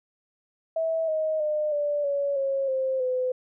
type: tone with pitch steps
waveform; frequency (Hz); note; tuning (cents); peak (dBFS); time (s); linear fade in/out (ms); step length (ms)
sine; 650 / 627.5 / 605.8 / 584.8 / 564.6 / 545 / 526.1 / 507.9; E5 / D#5 / D#5 / D5 / C#5 / C#5 / C5 / B4; -24 / +15 / -46 / -7 / +32 / -29 / +9 / +48; -23; 0.76-3.32; 5; 320
effects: none